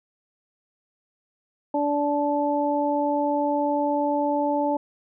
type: harmonic tone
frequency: 290.5 Hz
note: D4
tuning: 19 cents flat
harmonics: 1 / 2 / 3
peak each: -25 / -25 / -25 dBFS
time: 1.74-4.77 s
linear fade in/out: 5 ms
effects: none